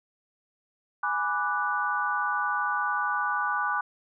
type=chord; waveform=sine; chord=G# half-diminished seventh; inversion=none; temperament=equal; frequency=830.6 / 987.8 / 1174.7 / 1480 Hz; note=G#5 / B5 / D6 / F#6; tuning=0 / 0 / 0 / 0 cents; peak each=-32 / -33 / -29 / -29 dBFS; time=1.03-3.81 s; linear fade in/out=5 ms; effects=none